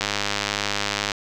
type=click train; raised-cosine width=0.2 ms; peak=-5 dBFS; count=114; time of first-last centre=0.01-1.118 s; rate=102 Hz; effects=none